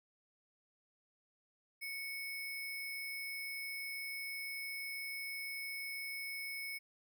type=tone with sample-and-hold; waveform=sine; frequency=2217 Hz; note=C#7; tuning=in tune; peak=-40 dBFS; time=1.81-6.79 s; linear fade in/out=20 ms; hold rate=7350 Hz; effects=none